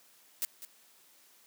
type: noise with echo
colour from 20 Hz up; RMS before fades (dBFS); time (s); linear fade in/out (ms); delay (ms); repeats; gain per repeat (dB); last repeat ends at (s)
blue; -32; 0.42-0.45; 0; 200; 1; -13; 0.65
effects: white hiss -62 dBFS RMS until 1.46 s + high-pass 200 Hz 12 dB/octave